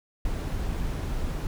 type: noise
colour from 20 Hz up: brown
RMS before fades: -29 dBFS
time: 0.25-1.47 s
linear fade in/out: 2 ms
effects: none